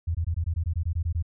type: tone bursts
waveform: sine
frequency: 83.3 Hz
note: E2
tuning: 19 cents sharp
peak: -23 dBFS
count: 12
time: 0.07-1.226 s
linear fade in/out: 10 ms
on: 78 ms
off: 20 ms
effects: none